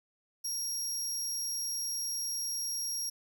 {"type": "tone", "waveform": "25% pulse", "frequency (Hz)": 5610, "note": "F8", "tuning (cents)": 7, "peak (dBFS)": -28, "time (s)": [0.44, 3.1], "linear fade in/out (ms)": 10, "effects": []}